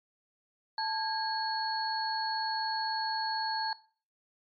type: tone cluster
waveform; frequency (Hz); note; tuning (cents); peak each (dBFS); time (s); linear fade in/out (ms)
sine; 882 / 1635 / 4359; A5 / G#6 / C#8; +4 / -28 / -30; -32 / -38 / -34; 0.78-3.73; 2
effects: noise-tail reverb RT60 0.4 s tail -18 dB re dry + MP3 64 kbps